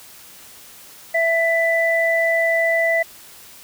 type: tone pair together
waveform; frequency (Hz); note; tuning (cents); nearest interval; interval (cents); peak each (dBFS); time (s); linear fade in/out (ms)
sine; 663.1 / 1987; E5 / B6; +10 / +10; octave + perfect fifth; 1900; -18; 1.14-3.03; 10
effects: white hiss -43 dBFS RMS until 3.63 s